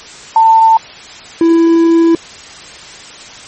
sine / triangle tone pair in turn, 895 / 332.1 Hz, A5 / E4, +29 / +13 cents, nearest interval octave + perfect fourth, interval 1716 cents, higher first, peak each -3 dBFS, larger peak neither, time 0.36-0.77 / 1.41-2.15 s, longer second, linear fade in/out 2 ms, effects white hiss -32 dBFS RMS until 3.47 s + MP3 32 kbps

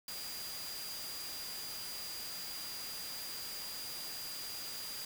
sine tone in noise, 4817 Hz, D8, 43 cents sharp, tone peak -44 dBFS, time 0.08-5.05 s, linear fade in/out 2 ms, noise white, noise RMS -45 dBFS, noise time 0.08-5.05 s, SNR -2 dB, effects none

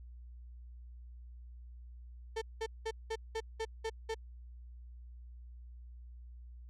35% pulse tone bursts, 446.1 Hz, A4, 24 cents sharp, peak -33 dBFS, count 8, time 2.36-4.146 s, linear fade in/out 10 ms, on 57 ms, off 190 ms, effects added 60 Hz sine -48 dBFS peak until 6.69 s + low-pass 7000 Hz 12 dB/octave

